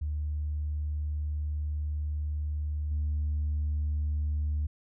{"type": "tone with level steps", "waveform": "sine", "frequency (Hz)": 75, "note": "D2", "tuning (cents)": 37, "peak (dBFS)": [-28, -25], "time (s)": [0.01, 4.67], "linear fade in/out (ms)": 10, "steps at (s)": 2.91, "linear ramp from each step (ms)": 2, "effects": ["tanh soft clip ceiling -24 dBFS"]}